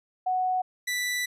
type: tone pair in turn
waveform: sine / sawtooth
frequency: 740 / 1975.6 Hz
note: F#5 / B6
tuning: 0 / 0 cents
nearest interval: octave + perfect fourth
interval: 1700 cents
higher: second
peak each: -23 dBFS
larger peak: neither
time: 0.26-0.62 / 0.87-1.26 s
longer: second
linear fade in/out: 10 ms
effects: resampled to 32000 Hz